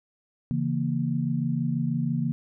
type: chord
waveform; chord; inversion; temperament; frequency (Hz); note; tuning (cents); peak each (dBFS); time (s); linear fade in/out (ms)
sine; A# diminished; first; equal; 138.59 / 164.81 / 233.1; C#3 / E3 / A#3; 0 / 0 / 0; -28; 0.51-2.32; 0
effects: none